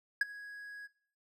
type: tone with ADSR envelope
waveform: triangle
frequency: 1661.2 Hz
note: G#6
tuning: in tune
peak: -21 dBFS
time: 0.21-0.88 s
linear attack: 4 ms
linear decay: 21 ms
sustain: -21 dB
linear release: 26 ms
effects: noise-tail reverb RT60 0.6 s tail -20 dB re dry